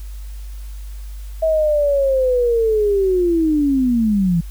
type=linear sweep; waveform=sine; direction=down; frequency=648 to 162.5 Hz; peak=-13 dBFS; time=1.42-4.41 s; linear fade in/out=10 ms; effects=added 50 Hz sine -28 dBFS peak until 4.5 s + white hiss -48 dBFS RMS until 4.5 s